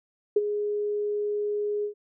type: tone with ADSR envelope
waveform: sine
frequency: 415.3 Hz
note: G#4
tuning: in tune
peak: -15 dBFS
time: 0.36-1.94 s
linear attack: 6 ms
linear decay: 33 ms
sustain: -10 dB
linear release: 100 ms
effects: none